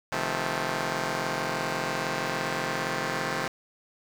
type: chord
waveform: 5% pulse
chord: F dominant seventh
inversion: second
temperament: just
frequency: 130.96 / 157.15 / 174.61 / 218.3 Hz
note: C3 / Eb3 / F3 / A3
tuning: +2 / +18 / 0 / -13 cents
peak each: -23 dBFS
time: 0.12-3.48 s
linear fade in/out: 2 ms
effects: low-pass 8000 Hz 12 dB/octave + 7-bit